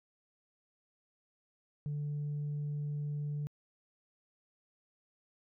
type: tone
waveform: sine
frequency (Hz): 146.83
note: D3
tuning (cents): 0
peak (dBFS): -32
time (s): 1.86-3.47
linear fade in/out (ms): 0
effects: tanh soft clip ceiling -32 dBFS